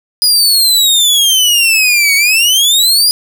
sawtooth exponential two-way sweep, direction down then up, 4978 to 2212 to 4978 Hz, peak -4 dBFS, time 0.22-3.11 s, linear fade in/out 0 ms, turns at 2.15 s, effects 7-bit

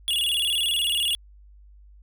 square tone with vibrato, 3100 Hz, G7, 20 cents flat, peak -22 dBFS, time 0.08-1.15 s, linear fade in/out 0 ms, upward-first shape square, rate 19 Hz, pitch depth 150 cents each way, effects added 50 Hz sine -47 dBFS peak until 2.02 s

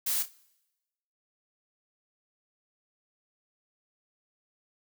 blue noise with echo, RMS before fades -29 dBFS, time 0.06-0.23 s, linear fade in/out 10 ms, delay 29 ms, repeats 3, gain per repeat -11 dB, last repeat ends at 0.317 s, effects noise-tail reverb RT60 1.0 s tail -23 dB re dry

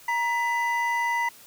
triangle tone pair together, 942 / 1996 Hz, A#5 / B6, +18 / +18 cents, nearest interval octave + minor second, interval 1300 cents, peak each -23 / -25 dBFS, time 0.08-1.29 s, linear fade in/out 5 ms, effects white hiss -50 dBFS RMS until 1.46 s

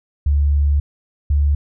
sine tone pair in turn, 72 / 72.25 Hz, D2 / D2, -34 / -28 cents, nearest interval unison, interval 6 cents, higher second, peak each -12 dBFS, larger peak neither, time 0.26-0.8 / 1.3-1.55 s, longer first, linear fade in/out 5 ms, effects none

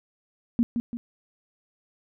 sine tone with echo, 236 Hz, A#3, 22 cents sharp, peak -17 dBFS, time 0.59-0.63 s, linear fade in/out 0 ms, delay 170 ms, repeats 2, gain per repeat -6 dB, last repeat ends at 0.97 s, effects none

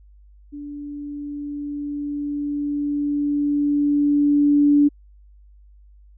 sine tone with level ramp, 290 Hz, D4, 22 cents flat, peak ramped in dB -31 to -11 dBFS, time 0.52-4.89 s, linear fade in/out 20 ms, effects added 50 Hz sine -46 dBFS peak until 6.17 s

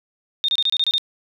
sine tone bursts, 3667 Hz, A#7, 29 cents flat, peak -16 dBFS, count 8, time 0.44-0.981 s, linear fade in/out 0 ms, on 44 ms, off 27 ms, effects none

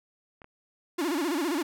clicks, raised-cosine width 0.5 ms, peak -33 dBFS, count 2, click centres 0.418 / 0.444 s
45% pulse tone with vibrato, 315.7 Hz, D#4, 25 cents sharp, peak -26 dBFS, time 0.98-1.63 s, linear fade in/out 10 ms, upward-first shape sine, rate 15 Hz, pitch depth 230 cents each way
effects none

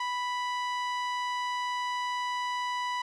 sawtooth tone with low-pass filter, 987.8 Hz, B5, in tune, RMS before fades -32 dBFS, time 0-3.02 s, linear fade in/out 5 ms, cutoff 4800 Hz, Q 0.54, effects none

